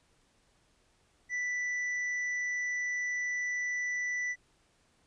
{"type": "tone with hard clipping", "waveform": "sine", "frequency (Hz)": 1975.5, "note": "B6", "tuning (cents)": 0, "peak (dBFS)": -32, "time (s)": [1.29, 4.36], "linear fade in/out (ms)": 50, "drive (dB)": 4, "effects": ["pink hiss -69 dBFS RMS until 5.06 s", "resampled to 22050 Hz"]}